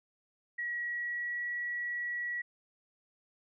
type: tone with pitch glide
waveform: sine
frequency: 1916 to 1930.4 Hz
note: A#6 to B6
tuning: +47 to -40 cents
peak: -33 dBFS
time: 0.58-2.42 s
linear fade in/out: 10 ms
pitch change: +13 cents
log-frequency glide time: 0.83-1.45 s
effects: none